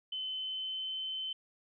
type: tone with pitch glide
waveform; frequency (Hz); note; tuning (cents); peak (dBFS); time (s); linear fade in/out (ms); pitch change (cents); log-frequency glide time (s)
sine; 3048 to 3067; G7 to G7; -49 to -38; -35; 0.12-1.33; 5; +11; 0.28-0.97
effects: none